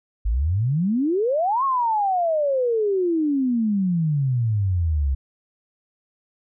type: exponential two-way sweep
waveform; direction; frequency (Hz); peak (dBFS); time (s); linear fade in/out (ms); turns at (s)
sine; up then down; 48.89 to 1108.7 to 65.3; -18; 0.25-5.15; 10; 1.64
effects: none